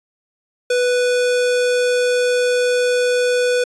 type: tone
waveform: square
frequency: 493.9 Hz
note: B4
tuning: in tune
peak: -15 dBFS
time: 0.7-3.64 s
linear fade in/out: 5 ms
effects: resampled to 22050 Hz